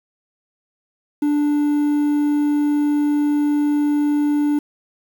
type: tone with quantisation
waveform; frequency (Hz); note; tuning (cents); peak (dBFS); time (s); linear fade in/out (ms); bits
triangle; 293.7; D4; 0; -13; 1.22-4.59; 5; 7
effects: none